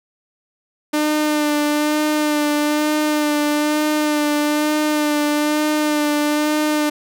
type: tone with vibrato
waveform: sawtooth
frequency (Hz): 299.7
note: D4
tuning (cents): +35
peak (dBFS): -12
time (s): 0.93-6.9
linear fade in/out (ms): 10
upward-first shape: sine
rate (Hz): 1.1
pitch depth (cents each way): 23
effects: none

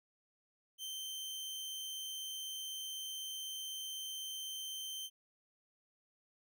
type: tone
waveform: sawtooth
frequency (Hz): 3112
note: G7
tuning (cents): -13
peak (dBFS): -38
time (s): 0.78-5.1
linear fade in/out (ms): 50
effects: none

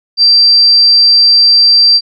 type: tone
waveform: sine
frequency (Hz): 4700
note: D8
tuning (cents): +1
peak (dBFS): -3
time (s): 0.17-2.01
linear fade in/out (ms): 50
effects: none

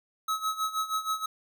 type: tone with tremolo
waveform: square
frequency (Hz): 1284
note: E6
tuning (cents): -46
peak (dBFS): -26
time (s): 0.28-1.26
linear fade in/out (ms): 5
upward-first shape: sine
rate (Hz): 6.3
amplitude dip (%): 80
effects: none

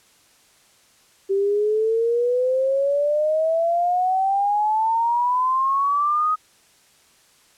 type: exponential sweep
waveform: sine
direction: up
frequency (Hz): 387.5 to 1263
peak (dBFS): -17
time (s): 1.29-6.36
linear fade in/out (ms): 20
effects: white hiss -56 dBFS RMS until 7.57 s + low-pass 10000 Hz 12 dB/octave

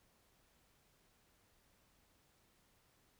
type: silence
effects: pink hiss -73 dBFS RMS until 3.19 s

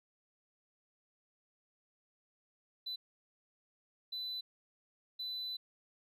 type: tone bursts at uneven times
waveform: sine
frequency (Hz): 4000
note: B7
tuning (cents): +21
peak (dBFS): -36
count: 3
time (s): 2.86-2.96 / 4.12-4.41 / 5.19-5.57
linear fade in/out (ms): 10
effects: tanh soft clip ceiling -36 dBFS + 13-bit

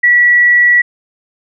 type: tone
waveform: sine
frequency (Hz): 1941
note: B6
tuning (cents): -31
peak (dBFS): -5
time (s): 0.03-0.82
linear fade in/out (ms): 10
effects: none

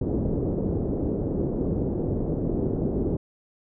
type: low-pass noise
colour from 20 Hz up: white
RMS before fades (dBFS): -26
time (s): 0.01-3.17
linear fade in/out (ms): 5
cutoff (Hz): 410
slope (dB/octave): 24
effects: none

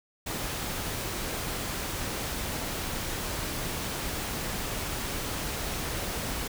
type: noise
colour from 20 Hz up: pink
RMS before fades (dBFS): -33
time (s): 0.26-6.48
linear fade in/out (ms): 10
effects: none

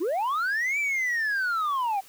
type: linear two-way sweep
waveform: sine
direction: up then down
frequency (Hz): 293.7 to 2349 to 753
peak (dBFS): -21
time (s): 0-2.01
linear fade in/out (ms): 20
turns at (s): 0.79
effects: tanh soft clip ceiling -23 dBFS + white hiss -52 dBFS RMS until 2.08 s

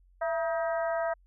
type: harmonic tone with a mistuned harmonic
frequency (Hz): 317.8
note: D#4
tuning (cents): +37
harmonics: 2 / 3 / 4 / 5 / 6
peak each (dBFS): -28 / -37 / -38 / -39 / -43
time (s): 0.21-1.14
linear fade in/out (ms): 10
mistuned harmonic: 2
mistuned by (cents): +83
effects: added 45 Hz sine -58 dBFS peak until 1.26 s

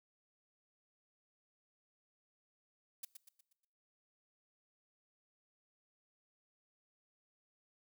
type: noise with echo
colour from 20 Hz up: blue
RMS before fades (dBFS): -44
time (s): 3.03-3.05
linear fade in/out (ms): 5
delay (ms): 120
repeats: 5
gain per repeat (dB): -7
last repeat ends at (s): 3.65
effects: noise-tail reverb RT60 1.0 s tail -22 dB re dry

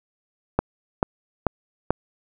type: click train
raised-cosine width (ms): 1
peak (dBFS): -4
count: 4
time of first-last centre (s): 0.59-1.906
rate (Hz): 2.28
effects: none

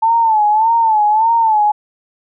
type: tone with vibrato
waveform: sine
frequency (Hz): 880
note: A5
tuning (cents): 0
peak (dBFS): -9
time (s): 0.02-1.72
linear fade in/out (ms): 10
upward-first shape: sine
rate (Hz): 1.7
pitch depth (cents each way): 91
effects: none

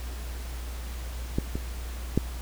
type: clicks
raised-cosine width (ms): 3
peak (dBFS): -12 / -18 / -8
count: 3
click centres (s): 1.385 / 1.555 / 2.176
effects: added 60 Hz sine -33 dBFS peak until 2.41 s + pink hiss -44 dBFS RMS until 2.41 s

